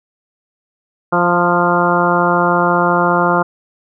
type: harmonic tone with a mistuned harmonic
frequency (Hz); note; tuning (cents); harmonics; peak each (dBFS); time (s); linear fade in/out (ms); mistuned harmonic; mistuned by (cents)
174.61; F3; 0; 1 / 2 / 3 / 4 / 5 / 6 / 7 / 8; -19 / -19 / -19 / -19 / -19 / -19 / -19 / -19; 1.12-3.43; 10; 5; +20
effects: none